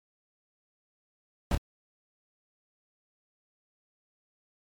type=noise with echo; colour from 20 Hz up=brown; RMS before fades=-24 dBFS; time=1.51-1.55 s; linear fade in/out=2 ms; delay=26 ms; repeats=1; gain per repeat=-6 dB; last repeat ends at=1.576 s; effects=MP3 96 kbps